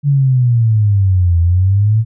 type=exponential two-way sweep; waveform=sine; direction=down then up; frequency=145.7 to 83.8 to 114.2 Hz; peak=-8 dBFS; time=0.03-2.05 s; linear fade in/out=50 ms; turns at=1.4 s; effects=none